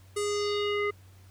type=tone with low-pass filter sweep; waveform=square; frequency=411.9 Hz; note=G#4; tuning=14 cents flat; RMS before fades=-29 dBFS; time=0.16-0.91 s; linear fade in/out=10 ms; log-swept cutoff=9500 to 1800 Hz; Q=3.2; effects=added 94 Hz sine -51 dBFS peak until 1.3 s + pink hiss -61 dBFS RMS until 1.3 s